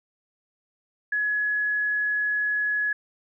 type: tone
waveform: sine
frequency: 1689 Hz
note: G#6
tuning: 29 cents sharp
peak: -22 dBFS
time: 1.12-2.93 s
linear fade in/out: 5 ms
effects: none